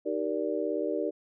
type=chord; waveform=sine; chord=Eb major seventh; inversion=none; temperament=just; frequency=311.1 / 388.9 / 466.7 / 583.4 Hz; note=Eb4 / G4 / Bb4 / D5; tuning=0 / -14 / +2 / -12 cents; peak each=-33 dBFS; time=0.05-1.11 s; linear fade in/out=20 ms; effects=none